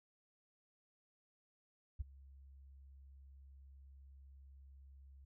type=tone with ADSR envelope; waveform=sine; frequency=67.9 Hz; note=C#2; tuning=35 cents flat; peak=-34 dBFS; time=1.99-5.25 s; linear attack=18 ms; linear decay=16 ms; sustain=-22 dB; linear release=7 ms; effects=none